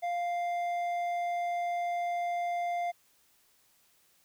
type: tone with hard clipping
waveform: sine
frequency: 698.5 Hz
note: F5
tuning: in tune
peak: -31 dBFS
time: 0.02-2.92 s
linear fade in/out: 20 ms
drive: 6 dB
effects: white hiss -67 dBFS RMS until 4.24 s